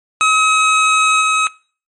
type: tone with level steps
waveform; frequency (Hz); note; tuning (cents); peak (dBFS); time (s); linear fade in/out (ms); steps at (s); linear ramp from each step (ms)
25% pulse; 1276; D#6; +43; -6 / -8; 0.21-1.47; 0; 1.21; 10
effects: noise-tail reverb RT60 0.4 s tail -22 dB re dry + MP3 48 kbps